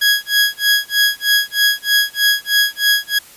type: tone with tremolo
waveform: 20% pulse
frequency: 1661.2 Hz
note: G#6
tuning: in tune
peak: -5 dBFS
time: 0.01-3.19 s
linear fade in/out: 10 ms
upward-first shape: sine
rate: 3.2 Hz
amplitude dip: 100%
effects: white hiss -42 dBFS RMS until 3.36 s + resampled to 32000 Hz